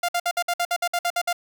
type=tone bursts; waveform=sawtooth; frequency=698.5 Hz; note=F5; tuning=in tune; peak=-17 dBFS; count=12; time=0.03-1.329 s; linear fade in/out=5 ms; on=56 ms; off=57 ms; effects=none